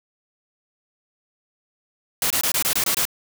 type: noise bursts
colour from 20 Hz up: white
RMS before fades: -21 dBFS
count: 8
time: 2.22-3.053 s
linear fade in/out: 2 ms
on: 84 ms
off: 23 ms
effects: none